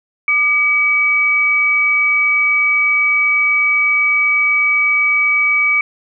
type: tone pair together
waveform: sine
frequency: 1206 / 2277 Hz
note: D6 / C#7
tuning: +46 / +46 cents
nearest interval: major seventh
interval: 1100 cents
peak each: -23 / -11 dBFS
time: 0.28-5.81 s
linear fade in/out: 2 ms
effects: none